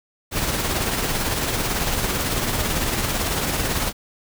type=noise with tremolo; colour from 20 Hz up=pink; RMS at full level=-21 dBFS; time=0.31-3.93 s; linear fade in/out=50 ms; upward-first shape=triangle; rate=18 Hz; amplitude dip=45%; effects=none